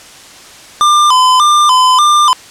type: tone with vibrato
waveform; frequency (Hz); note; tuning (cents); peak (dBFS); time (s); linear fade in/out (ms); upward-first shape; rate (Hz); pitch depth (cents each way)
square; 1102; C#6; -11; -6; 0.81-2.33; 0; square; 1.7; 140
effects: white hiss -35 dBFS RMS until 2.5 s + low-pass 8000 Hz 12 dB/octave